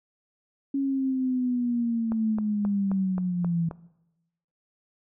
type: linear sweep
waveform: sine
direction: down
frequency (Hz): 277.2 to 164.81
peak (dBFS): -23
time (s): 0.74-3.69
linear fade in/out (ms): 5
type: click train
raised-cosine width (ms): 1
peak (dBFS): -22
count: 7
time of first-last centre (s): 2.12-3.712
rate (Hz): 3.77
effects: noise-tail reverb RT60 0.9 s tail -19 dB re dry